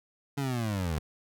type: linear sweep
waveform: 25% pulse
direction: down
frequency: 143.3 to 72.5 Hz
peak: -25 dBFS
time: 0.37-0.99 s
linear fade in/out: 10 ms
effects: none